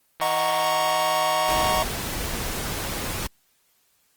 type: click train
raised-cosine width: 0.3 ms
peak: -18 dBFS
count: 244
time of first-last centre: 0.2-1.7 s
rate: 162 Hz
type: chord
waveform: square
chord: D# minor seventh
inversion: none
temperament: equal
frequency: 622.3 / 740 / 932.3 / 1108.7 Hz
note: D#5 / F#5 / A#5 / C#6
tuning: 0 / 0 / 0 / 0 cents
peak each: -27 dBFS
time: 0.21-1.83 s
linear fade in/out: 5 ms
type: noise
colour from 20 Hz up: pink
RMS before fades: -29 dBFS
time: 1.48-3.27 s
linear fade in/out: 5 ms
effects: white hiss -65 dBFS RMS until 4.16 s + Opus 24 kbps